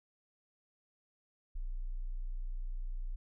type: tone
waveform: sine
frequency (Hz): 30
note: B0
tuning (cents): -49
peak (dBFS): -35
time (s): 1.55-3.16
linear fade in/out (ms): 10
effects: none